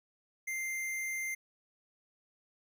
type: tone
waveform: square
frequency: 2093 Hz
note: C7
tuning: in tune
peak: -35 dBFS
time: 0.47-1.35 s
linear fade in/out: 10 ms
effects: none